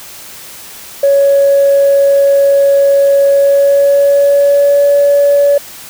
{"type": "tone with pitch glide", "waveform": "sine", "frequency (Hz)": [558, 569.7], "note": ["C#5", "C#5"], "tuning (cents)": [11, 47], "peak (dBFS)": -4, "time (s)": [1.03, 5.58], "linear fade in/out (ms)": 5, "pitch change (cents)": 36, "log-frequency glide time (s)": [3.31, 4.86], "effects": ["tanh soft clip ceiling -1 dBFS", "white hiss -31 dBFS RMS until 5.89 s"]}